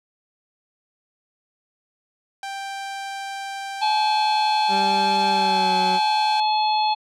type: tone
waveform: sawtooth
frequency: 786 Hz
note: G5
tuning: 4 cents sharp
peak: -25 dBFS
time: 2.43-6.4 s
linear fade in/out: 2 ms
type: harmonic tone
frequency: 857 Hz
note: A5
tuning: 46 cents flat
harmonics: 1 / 3 / 4 / 5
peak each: -18 / -32 / -31 / -28 dBFS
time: 3.81-6.95 s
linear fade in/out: 20 ms
type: tone with pitch glide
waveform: 20% pulse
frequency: 196 to 185.86 Hz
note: G3 to F#3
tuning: 0 to +8 cents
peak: -21 dBFS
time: 4.68-6 s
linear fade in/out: 50 ms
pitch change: -92 cents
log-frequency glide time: 5.3-5.73 s
effects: low-pass 8000 Hz 12 dB/octave